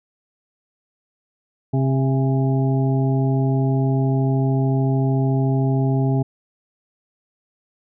harmonic tone with a mistuned harmonic, 133.4 Hz, C3, 34 cents sharp, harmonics 1 / 2 / 3 / 5 / 6, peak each -17 / -23 / -27 / -31 / -33 dBFS, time 1.73-6.23 s, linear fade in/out 10 ms, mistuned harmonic 6, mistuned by +47 cents, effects none

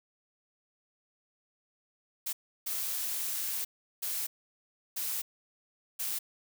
blue noise bursts at uneven times, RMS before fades -34 dBFS, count 5, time 2.26-2.33 / 2.66-3.65 / 4.02-4.27 / 4.96-5.22 / 5.99-6.19 s, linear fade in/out 10 ms, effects none

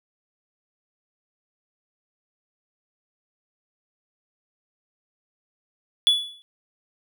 triangle tone with exponential decay, 3422 Hz, A7, 49 cents flat, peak -10 dBFS, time 6.07-6.42 s, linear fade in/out 0 ms, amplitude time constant 74 ms, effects none

